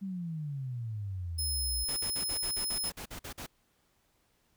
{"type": "exponential sweep", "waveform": "sine", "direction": "down", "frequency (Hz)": [199.2, 59.5], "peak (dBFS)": -34, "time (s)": [0.01, 1.85], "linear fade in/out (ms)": 20}
{"type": "tone", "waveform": "15% pulse", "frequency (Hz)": 5160, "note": "E8", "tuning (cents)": -38, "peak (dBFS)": -26, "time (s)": [1.38, 2.9], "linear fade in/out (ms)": 10}
{"type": "noise bursts", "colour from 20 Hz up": "pink", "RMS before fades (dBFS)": -42, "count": 12, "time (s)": [1.88, 3.466], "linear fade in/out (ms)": 10, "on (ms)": 90, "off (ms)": 46}
{"effects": ["pink hiss -72 dBFS RMS until 4.56 s"]}